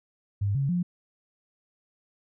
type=tone with pitch steps; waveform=sine; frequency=100.6 / 137.9 / 176.8 Hz; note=G2 / C#3 / F3; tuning=+45 / -9 / +22 cents; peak=-23 dBFS; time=0.41-0.83 s; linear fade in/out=10 ms; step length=140 ms; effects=none